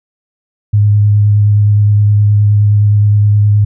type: tone with vibrato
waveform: sine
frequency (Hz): 103.83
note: G#2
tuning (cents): 0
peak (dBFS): -5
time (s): 0.73-3.65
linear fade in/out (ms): 10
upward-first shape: sine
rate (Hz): 9.6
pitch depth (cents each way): 14
effects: none